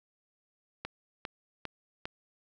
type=click train; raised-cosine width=0.3 ms; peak=-20 dBFS; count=4; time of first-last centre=0.85-2.055 s; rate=2.49 Hz; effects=none